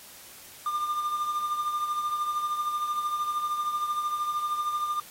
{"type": "tone with tremolo", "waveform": "triangle", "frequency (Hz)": 1200, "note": "D6", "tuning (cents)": 37, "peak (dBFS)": -22, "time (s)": [0.66, 5], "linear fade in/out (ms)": 2, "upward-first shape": "triangle", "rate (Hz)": 13, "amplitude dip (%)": 60, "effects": ["white hiss -48 dBFS RMS until 5.1 s", "AAC 48 kbps"]}